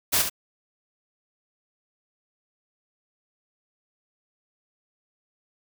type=noise with echo; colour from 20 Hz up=white; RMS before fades=-21 dBFS; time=0.12-0.23 s; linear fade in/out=20 ms; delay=69 ms; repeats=1; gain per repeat=-7 dB; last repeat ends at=0.299 s; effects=none

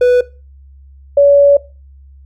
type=tone pair in turn; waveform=triangle / sine; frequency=493.9 / 567.7 Hz; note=B4 / C#5; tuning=0 / +41 cents; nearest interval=major second; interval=241 cents; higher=second; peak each=-4 dBFS; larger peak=neither; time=0.01-0.21 / 1.17-1.57 s; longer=second; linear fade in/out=5 ms; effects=noise-tail reverb RT60 0.3 s tail -19 dB re dry + added 68 Hz sine -37 dBFS peak until 2.25 s

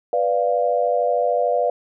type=chord; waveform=sine; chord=B diminished; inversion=none; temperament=equal; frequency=493.9 / 587.3 / 698.5 Hz; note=B4 / D5 / F5; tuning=0 / 0 / 0 cents; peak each=-21 dBFS; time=0.13-1.7 s; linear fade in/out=2 ms; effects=none

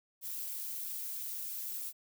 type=noise with flanger; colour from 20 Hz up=violet; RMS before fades=-40 dBFS; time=0.21-1.93 s; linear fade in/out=50 ms; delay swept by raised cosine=0.99 to 6.49 ms; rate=3.1 Hz; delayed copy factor=-0.5; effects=none

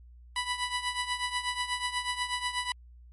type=tone with tremolo; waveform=15% pulse; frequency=987.8 Hz; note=B5; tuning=in tune; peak=-20 dBFS; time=0.36-2.72 s; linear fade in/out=2 ms; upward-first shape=triangle; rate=8.2 Hz; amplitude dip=80%; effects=added 60 Hz sine -49 dBFS peak until 3.12 s + MP3 48 kbps

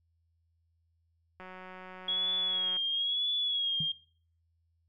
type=click train; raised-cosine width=0.5 ms; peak=-32 dBFS; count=254; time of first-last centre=1.4-2.768 s; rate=185 Hz
type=tone with vibrato; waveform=sine; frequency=3322 Hz; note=G#7; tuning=in tune; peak=-28 dBFS; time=2.08-3.92 s; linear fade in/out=5 ms; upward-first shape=sine; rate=1 Hz; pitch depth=60 cents each way
type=tone with exponential decay; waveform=sine; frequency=155.56 Hz; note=D#3; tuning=in tune; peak=-31 dBFS; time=3.8-3.91 s; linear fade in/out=5 ms; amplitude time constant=23 ms
effects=noise-tail reverb RT60 0.5 s tail -22 dB re dry + added 83 Hz sine -70 dBFS peak until 4.88 s

